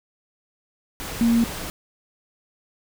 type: tone in noise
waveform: sine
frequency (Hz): 232.6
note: A#3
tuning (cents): -4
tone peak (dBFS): -15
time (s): 1.21-1.44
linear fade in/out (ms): 0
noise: pink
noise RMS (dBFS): -32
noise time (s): 1-1.7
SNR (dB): +14
effects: none